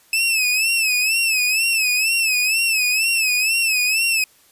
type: tone with vibrato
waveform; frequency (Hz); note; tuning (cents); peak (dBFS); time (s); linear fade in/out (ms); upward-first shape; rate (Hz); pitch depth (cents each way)
sawtooth; 2600; E7; -24; -13; 0.13-4.24; 2; sine; 2.1; 97
effects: white hiss -54 dBFS RMS until 4.51 s + resampled to 32000 Hz